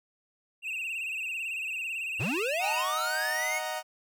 triangle tone with vibrato, 2637 Hz, E7, in tune, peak -30 dBFS, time 0.62-2.85 s, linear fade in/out 50 ms, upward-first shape sine, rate 18 Hz, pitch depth 90 cents each way
square linear sweep, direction up, 80.5 to 2234 Hz, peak -30 dBFS, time 2.19-3.6 s, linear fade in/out 20 ms
sawtooth chord, D# minor, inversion none, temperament equal, 622.3 / 740 / 932.3 Hz, D#5 / F#5 / A#5, 0 / 0 / 0 cents, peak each -32 / -32 / -34 dBFS, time 2.59-3.83 s, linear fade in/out 50 ms
effects none

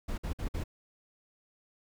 brown noise bursts, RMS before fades -34 dBFS, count 4, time 0.08-0.639 s, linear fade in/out 10 ms, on 100 ms, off 53 ms, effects none

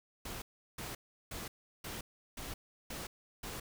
pink noise bursts, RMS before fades -43 dBFS, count 7, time 0.25-3.6 s, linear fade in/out 5 ms, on 170 ms, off 360 ms, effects none

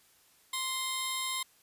15% pulse tone pair together, 1046.5 / 3729 Hz, C6 / A#7, 0 / 0 cents, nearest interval octave + minor seventh, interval 2200 cents, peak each -28 dBFS, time 0.53-1.43 s, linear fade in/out 5 ms, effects white hiss -64 dBFS RMS until 1.62 s + resampled to 32000 Hz

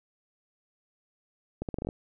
accelerating click train, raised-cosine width 2 ms, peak -19 dBFS, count 8, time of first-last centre 1.62-1.889 s, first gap 68 ms, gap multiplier 0.8, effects none

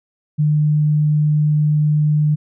sine tone, 150.7 Hz, D3, 45 cents sharp, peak -12 dBFS, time 0.38-2.36 s, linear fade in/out 20 ms, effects none

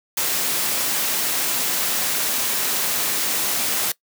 white noise, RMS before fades -22 dBFS, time 0.17-3.92 s, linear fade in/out 5 ms, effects noise-tail reverb RT60 0.1 s tail -21 dB re dry + high-pass 150 Hz 12 dB/octave

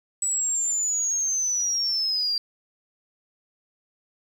sine linear sweep, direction down, 7902 to 4699 Hz, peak -22 dBFS, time 0.22-2.38 s, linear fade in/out 2 ms, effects 8-bit

